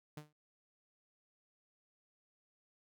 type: tone with exponential decay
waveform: sawtooth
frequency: 150.7 Hz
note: D3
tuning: 45 cents sharp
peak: -39 dBFS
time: 0.17-0.33 s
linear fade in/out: 5 ms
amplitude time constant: 33 ms
effects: none